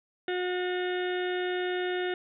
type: harmonic tone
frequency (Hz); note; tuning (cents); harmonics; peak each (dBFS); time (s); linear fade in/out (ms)
362; F#4; -38; 1 / 2 / 4 / 5 / 6 / 7 / 8 / 9 / 10; -29 / -37 / -38 / -39 / -44 / -53 / -43 / -52 / -44; 0.28-2.14; 2
effects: none